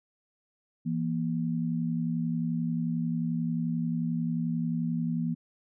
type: tone pair together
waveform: sine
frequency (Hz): 166.3 / 237.6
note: E3 / A#3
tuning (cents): +16 / +33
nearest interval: tritone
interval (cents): 617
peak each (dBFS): -29 / -30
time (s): 0.85-5.35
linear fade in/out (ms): 20
effects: none